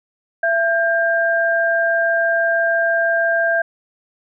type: tone pair together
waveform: sine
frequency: 670 / 1596.1 Hz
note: E5 / G6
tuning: +28 / +31 cents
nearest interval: octave + minor third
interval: 1503 cents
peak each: -17 dBFS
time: 0.43-3.62 s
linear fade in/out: 5 ms
effects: none